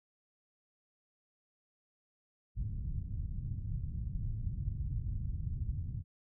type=low-pass noise; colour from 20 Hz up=white; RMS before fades=-37 dBFS; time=2.55-6.04 s; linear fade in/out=50 ms; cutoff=120 Hz; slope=24 dB/octave; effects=none